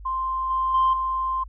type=tone with level steps; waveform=sine; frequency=1046.5 Hz; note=C6; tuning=in tune; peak=-23 / -20 / -15 / -22 dBFS; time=0.05-1.44 s; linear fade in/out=10 ms; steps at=0.5 / 0.74 / 0.93 s; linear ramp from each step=5 ms; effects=tanh soft clip ceiling -13 dBFS + added 50 Hz sine -38 dBFS peak until 1.48 s